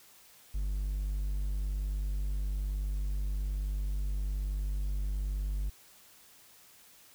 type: tone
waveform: triangle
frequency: 49.43 Hz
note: G1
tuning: 15 cents sharp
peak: -28 dBFS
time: 0.54-5.7 s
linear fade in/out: 10 ms
effects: white hiss -58 dBFS RMS until 7.14 s